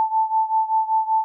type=beating tone pair; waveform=sine; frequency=880 / 885.2 Hz; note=A5 / A5; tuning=0 / +10 cents; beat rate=5.2 Hz; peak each=-19 / -22 dBFS; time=0-1.24 s; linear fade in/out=0 ms; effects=none